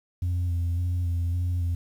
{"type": "tone with vibrato", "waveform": "sine", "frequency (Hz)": 87.31, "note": "F2", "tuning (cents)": 0, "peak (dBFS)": -21, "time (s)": [0.22, 1.75], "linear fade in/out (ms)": 5, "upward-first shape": "square", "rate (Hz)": 1.8, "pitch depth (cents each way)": 26, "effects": ["tanh soft clip ceiling -22 dBFS", "9-bit"]}